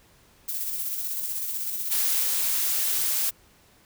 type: noise with tremolo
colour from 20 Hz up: violet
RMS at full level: -29 dBFS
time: 0.48-2.24 s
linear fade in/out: 10 ms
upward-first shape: square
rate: 16 Hz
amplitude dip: 30%
type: noise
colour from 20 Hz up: blue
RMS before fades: -25 dBFS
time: 1.9-3.31 s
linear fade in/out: 20 ms
effects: pink hiss -58 dBFS RMS until 3.85 s